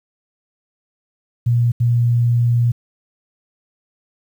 sine tone bursts at uneven times, 119.2 Hz, A#2, 39 cents sharp, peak -12 dBFS, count 2, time 1.46-1.72 / 1.8-2.72 s, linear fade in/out 10 ms, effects 8-bit

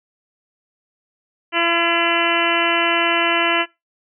harmonic tone with a mistuned harmonic, 338.8 Hz, E4, 48 cents sharp, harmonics 1 / 2 / 3 / 4 / 5 / 6 / 7 / 8 / 9, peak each -24 / -24 / -24 / -24 / -24 / -24 / -24 / -24 / -24 dBFS, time 1.52-3.66 s, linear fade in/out 50 ms, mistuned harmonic 9, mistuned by -32 cents, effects noise-tail reverb RT60 0.2 s tail -20 dB re dry

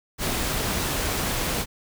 pink noise, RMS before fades -26 dBFS, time 0.18-1.66 s, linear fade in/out 50 ms, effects none

